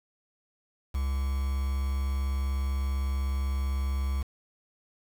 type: tone with quantisation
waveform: triangle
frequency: 67.9 Hz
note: C#2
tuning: 35 cents flat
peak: -24 dBFS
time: 0.94-4.23 s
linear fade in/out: 10 ms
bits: 7
effects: none